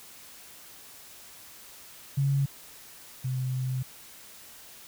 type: tone pair in turn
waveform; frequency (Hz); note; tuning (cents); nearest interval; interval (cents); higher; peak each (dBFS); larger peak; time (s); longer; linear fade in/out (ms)
sine; 138.59 / 128.76; C#3 / C3; 0 / -27; minor second; 127; first; -22 / -27; first; 2.17-2.46 / 3.24-3.83; second; 10
effects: white hiss -49 dBFS RMS until 4.87 s